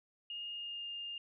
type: tone with pitch glide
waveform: sine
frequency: 2842 to 2816 Hz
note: F7 to F7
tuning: +30 to +14 cents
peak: -40 dBFS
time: 0.3-1.18 s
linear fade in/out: 2 ms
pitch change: -16 cents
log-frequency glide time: 0.53-0.87 s
effects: none